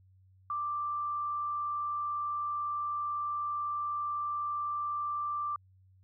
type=tone with frequency modulation; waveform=sine; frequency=1178 Hz; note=D6; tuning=5 cents sharp; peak=-31 dBFS; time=0.5-5.56 s; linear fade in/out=2 ms; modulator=82.1 Hz; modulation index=0.21; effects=added 94 Hz sine -59 dBFS peak until 6.03 s